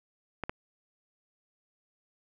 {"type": "clicks", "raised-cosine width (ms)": 0.5, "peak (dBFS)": -18, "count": 2, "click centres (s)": [0.437, 0.495], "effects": []}